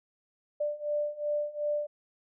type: beating tone pair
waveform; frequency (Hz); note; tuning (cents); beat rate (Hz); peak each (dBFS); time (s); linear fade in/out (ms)
sine; 590 / 592.7; D5 / D5; +8 / +16; 2.7; -33 / -31; 0.6-1.87; 10
effects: none